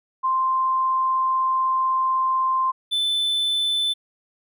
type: tone pair in turn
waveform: sine / triangle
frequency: 1046 / 3518 Hz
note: C6 / A7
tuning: -1 / -1 cents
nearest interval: octave + major sixth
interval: 2100 cents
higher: second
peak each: -18 dBFS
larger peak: neither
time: 0.23-2.72 / 2.91-3.94 s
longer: first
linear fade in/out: 20 ms
effects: none